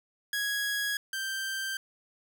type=tone pair in turn; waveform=sawtooth; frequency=1661.2 / 1568 Hz; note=G#6 / G6; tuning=0 / 0 cents; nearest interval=minor second; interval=100 cents; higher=first; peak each=-25 / -28 dBFS; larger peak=first; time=0.33-0.97 / 1.13-1.77 s; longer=neither; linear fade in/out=2 ms; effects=none